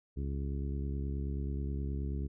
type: harmonic tone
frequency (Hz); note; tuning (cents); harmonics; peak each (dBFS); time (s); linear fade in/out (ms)
69.4; C#2; +3; 1 / 2 / 3 / 4 / 5 / 6; -34 / -40 / -44 / -46 / -48 / -50; 0.16-2.28; 20
effects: none